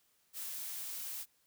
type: noise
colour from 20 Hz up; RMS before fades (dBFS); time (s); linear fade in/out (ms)
blue; -42; 0.33-1.26; 50
effects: white hiss -73 dBFS RMS until 1.46 s